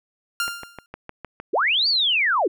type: tone with exponential decay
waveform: sawtooth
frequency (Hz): 1396.9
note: F6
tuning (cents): 0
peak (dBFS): -16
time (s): 0.4-0.86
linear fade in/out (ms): 1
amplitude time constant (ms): 100
type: click train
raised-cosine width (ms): 0.5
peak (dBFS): -19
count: 7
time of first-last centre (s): 0.48-1.4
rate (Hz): 6.52
type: linear two-way sweep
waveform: sine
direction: up then down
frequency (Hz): 271.7 to 4699 to 278.7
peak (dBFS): -17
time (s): 1.53-2.48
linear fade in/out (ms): 10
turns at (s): 1.88
effects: none